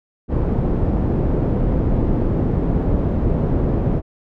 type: low-pass noise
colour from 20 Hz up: pink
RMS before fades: -18 dBFS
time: 0.28-4.02 s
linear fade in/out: 50 ms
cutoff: 420 Hz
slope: 12 dB/octave
effects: none